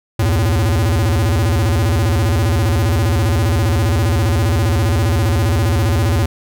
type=tone with vibrato; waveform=square; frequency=95.2 Hz; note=F#2; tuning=50 cents sharp; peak=-13 dBFS; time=0.19-6.26 s; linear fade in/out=5 ms; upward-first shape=square; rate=15 Hz; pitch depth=290 cents each way; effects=none